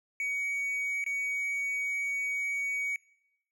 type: tone with dropouts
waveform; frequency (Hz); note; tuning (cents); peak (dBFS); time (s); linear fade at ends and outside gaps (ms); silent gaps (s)
triangle; 2251; C#7; +26; -28; 0.2-2.96; 1; 1.041-1.063
effects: noise-tail reverb RT60 0.9 s tail -24 dB re dry